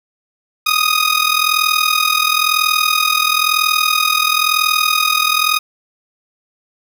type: tone with amplitude modulation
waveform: 15% pulse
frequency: 1244.5 Hz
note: D#6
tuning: in tune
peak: -3 dBFS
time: 0.66-5.59 s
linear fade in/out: 10 ms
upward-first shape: sine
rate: 41 Hz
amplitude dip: 75%
effects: none